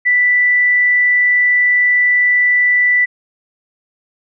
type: tone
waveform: sine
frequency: 1975.5 Hz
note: B6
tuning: in tune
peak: -9 dBFS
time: 0.05-3.06 s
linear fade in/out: 20 ms
effects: none